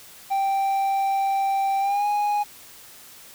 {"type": "tone with pitch glide", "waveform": "triangle", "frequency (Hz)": [783, 827.2], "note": ["G5", "G#5"], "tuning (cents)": [-2, -7], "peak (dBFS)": -18, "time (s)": [0.3, 2.44], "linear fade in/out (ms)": 20, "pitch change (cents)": 95, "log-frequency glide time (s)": [1.8, 2.06], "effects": ["white hiss -46 dBFS RMS until 3.34 s"]}